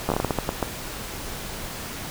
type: slowing click train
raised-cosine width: 1 ms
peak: -8 dBFS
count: 11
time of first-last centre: 0.09-0.627 s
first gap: 12 ms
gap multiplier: 1.31
effects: pink hiss -34 dBFS RMS until 2.1 s